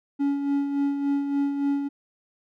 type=tone with tremolo; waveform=triangle; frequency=281.6 Hz; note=C#4; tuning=27 cents sharp; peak=-18 dBFS; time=0.19-1.89 s; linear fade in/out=20 ms; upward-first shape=sine; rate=3.5 Hz; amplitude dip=50%; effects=none